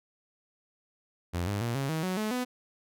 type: tone with pitch steps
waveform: sawtooth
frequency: 87.31 / 101.46 / 117.9 / 137 / 159.2 / 185 / 215 / 249.8 Hz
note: F2 / G#2 / A#2 / C#3 / D#3 / F#3 / A3 / B3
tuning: 0 / -40 / +20 / -20 / +40 / 0 / -40 / +20 cents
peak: -25 dBFS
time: 1.33-2.45 s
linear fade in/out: 20 ms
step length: 140 ms
effects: none